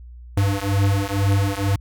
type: beating tone pair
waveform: square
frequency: 98.1 / 100.2 Hz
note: G2 / G2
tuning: +2 / +38 cents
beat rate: 2.1 Hz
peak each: -21 dBFS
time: 0.37-1.76 s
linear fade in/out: 5 ms
effects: added 60 Hz sine -37 dBFS peak until 1.8 s